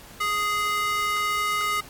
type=tone with high-pass filter; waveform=square; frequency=415.3 Hz; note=G#4; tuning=in tune; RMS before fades=-25 dBFS; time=0.2-1.81 s; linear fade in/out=10 ms; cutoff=1500 Hz; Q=3.9; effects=pink hiss -46 dBFS RMS until 1.89 s + AAC 64 kbps